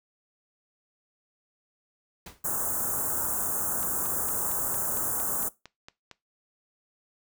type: noise with exponential decay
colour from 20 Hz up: pink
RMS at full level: -39 dBFS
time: 2.26-2.45 s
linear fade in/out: 5 ms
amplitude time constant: 40 ms
type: band-stop noise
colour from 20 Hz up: white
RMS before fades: -29 dBFS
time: 2.44-5.49 s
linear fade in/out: 10 ms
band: 1500 to 6900 Hz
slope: 48 dB/octave
type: click train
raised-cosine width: 0.2 ms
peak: -26 dBFS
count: 11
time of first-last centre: 3.83-6.113 s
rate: 4.38 Hz
effects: noise-tail reverb RT60 0.2 s tail -19 dB re dry